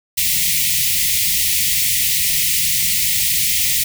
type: band-stop noise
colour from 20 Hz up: white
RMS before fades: -17 dBFS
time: 0.17-3.84 s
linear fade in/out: 10 ms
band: 190 to 1900 Hz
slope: 96 dB/octave
effects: none